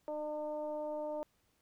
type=tone with frequency modulation; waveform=sine; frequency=604 Hz; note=D5; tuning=48 cents sharp; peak=-36 dBFS; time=0.08-1.23 s; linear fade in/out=0 ms; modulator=301 Hz; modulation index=0.73; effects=pink hiss -75 dBFS RMS until 1.61 s